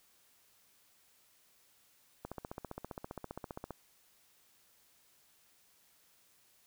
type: click train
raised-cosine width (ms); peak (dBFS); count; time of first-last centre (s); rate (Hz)
1; -27; 23; 2.25-3.707; 15.1
effects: white hiss -68 dBFS RMS until 6.66 s